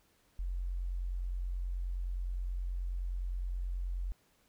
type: tone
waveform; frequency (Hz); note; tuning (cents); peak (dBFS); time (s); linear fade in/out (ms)
sine; 44.76; F1; +43; -33; 0.39-4.12; 0
effects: pink hiss -70 dBFS RMS until 4.48 s